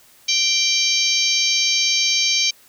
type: harmonic tone with a mistuned harmonic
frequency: 784 Hz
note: G5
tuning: in tune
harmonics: 3 / 4 / 5 / 6 / 7 / 8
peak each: -23 / -23 / -23 / -23 / -23 / -23 dBFS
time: 0.28-2.51 s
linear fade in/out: 10 ms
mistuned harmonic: 6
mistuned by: -29 cents
effects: white hiss -51 dBFS RMS until 2.68 s